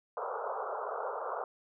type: band-pass noise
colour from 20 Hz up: pink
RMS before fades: -37 dBFS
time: 0.17-1.44 s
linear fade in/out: 2 ms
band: 420 to 1400 Hz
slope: 96 dB/octave
effects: none